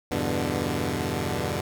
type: chord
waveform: 10% pulse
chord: E minor seventh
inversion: none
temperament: equal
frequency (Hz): 82.41 / 98 / 123.47 / 146.83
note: E2 / G2 / B2 / D3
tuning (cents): 0 / 0 / 0 / 0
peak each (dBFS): -23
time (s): 0.11-1.61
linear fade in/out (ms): 5
effects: none